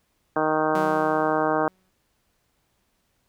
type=harmonic tone; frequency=155.56 Hz; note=D#3; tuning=in tune; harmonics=1 / 2 / 3 / 4 / 5 / 6 / 7 / 8 / 9 / 10; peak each=-37 / -27 / -27 / -26 / -27 / -30 / -30 / -31 / -36 / -33 dBFS; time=0.36-1.68 s; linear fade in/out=2 ms
type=tone with exponential decay; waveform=sawtooth; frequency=186.4 Hz; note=F#3; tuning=13 cents sharp; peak=-25 dBFS; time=0.75-1.9 s; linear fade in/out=2 ms; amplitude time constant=250 ms
effects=pink hiss -70 dBFS RMS until 3.28 s